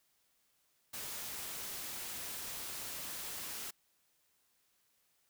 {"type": "noise", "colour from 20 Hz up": "white", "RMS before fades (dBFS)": -43, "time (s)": [0.93, 3.71], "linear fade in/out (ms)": 10, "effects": ["white hiss -75 dBFS RMS until 5.29 s"]}